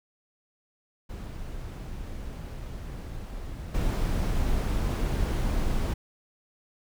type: noise with level steps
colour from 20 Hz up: brown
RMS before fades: -37 / -26 dBFS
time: 1.09-5.94 s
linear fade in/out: 10 ms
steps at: 3.74 s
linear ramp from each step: 10 ms
effects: none